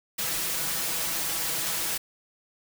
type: noise with comb filter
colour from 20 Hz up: white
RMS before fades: -29 dBFS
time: 0.18-1.98 s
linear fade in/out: 10 ms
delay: 6.1 ms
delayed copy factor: +0.75
effects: none